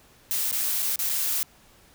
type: noise with dropouts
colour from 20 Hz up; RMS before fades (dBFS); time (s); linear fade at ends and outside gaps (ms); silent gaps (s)
blue; -26; 0.31-1.43; 0; 0.513-0.527 / 0.823-0.827 / 0.958-0.991 / 1.092-1.096
effects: pink hiss -56 dBFS RMS until 1.94 s